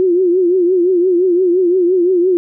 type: tone with vibrato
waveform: sine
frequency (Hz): 360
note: F#4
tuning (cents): -47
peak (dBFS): -9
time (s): 0-2.37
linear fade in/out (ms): 0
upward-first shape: triangle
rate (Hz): 5.8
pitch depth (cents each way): 110
effects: none